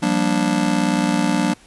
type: chord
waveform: square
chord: G minor seventh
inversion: third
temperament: just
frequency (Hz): 176.4 / 196 / 235.2 / 294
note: F3 / G3 / Bb3 / D4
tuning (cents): +18 / 0 / +16 / +2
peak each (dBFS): -24 / -23 / -23 / -22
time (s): 0.02-1.54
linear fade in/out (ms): 10
effects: pink hiss -49 dBFS RMS until 1.66 s + resampled to 24000 Hz